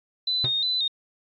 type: tone with vibrato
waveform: sine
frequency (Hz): 3850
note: B7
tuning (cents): -45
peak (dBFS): -22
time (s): 0.27-0.88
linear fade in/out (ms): 5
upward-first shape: square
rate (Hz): 2.8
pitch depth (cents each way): 69
type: tone with exponential decay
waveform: 45% pulse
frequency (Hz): 127.5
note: C3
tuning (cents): -44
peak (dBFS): -24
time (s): 0.44-0.54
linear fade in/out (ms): 2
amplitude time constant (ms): 20
effects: resampled to 11025 Hz